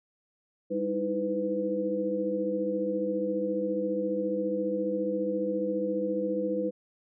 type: tone cluster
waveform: sine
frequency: 199.5 / 311.5 / 326.1 / 501 Hz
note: G3 / D#4 / E4 / B4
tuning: +31 / +2 / -19 / +25 cents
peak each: -34 / -34 / -35 / -29 dBFS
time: 0.7-6.71 s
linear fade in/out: 20 ms
effects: none